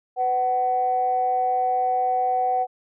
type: tone pair together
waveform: sine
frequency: 501 / 750.7 Hz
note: B4 / F#5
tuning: +25 / +25 cents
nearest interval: perfect fifth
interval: 700 cents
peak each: -27 / -19 dBFS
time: 0.16-2.67 s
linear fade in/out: 50 ms
effects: tanh soft clip ceiling -12 dBFS